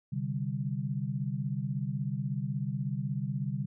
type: chord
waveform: sine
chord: C suspended second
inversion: none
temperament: just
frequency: 130.81 / 147.16 / 196.22 Hz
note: C3 / D3 / G3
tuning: 0 / +4 / +2 cents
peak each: -34 / -34 / -36 dBFS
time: 0.12-3.66 s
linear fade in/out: 10 ms
effects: none